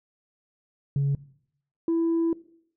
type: tone pair in turn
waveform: sine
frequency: 140 / 331.8 Hz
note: C#3 / E4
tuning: +18 / +11 cents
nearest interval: octave + minor third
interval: 1493 cents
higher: second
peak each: -19 / -19 dBFS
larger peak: neither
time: 0.96-1.15 / 1.88-2.33 s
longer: second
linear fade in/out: 2 ms
effects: noise-tail reverb RT60 0.7 s tail -21 dB re dry + tanh soft clip ceiling -19 dBFS